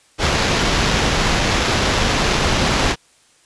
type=noise with sample-and-hold; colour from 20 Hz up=pink; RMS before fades=-17 dBFS; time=0.18-2.96 s; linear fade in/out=50 ms; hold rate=8820 Hz; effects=white hiss -54 dBFS RMS until 3.45 s + resampled to 22050 Hz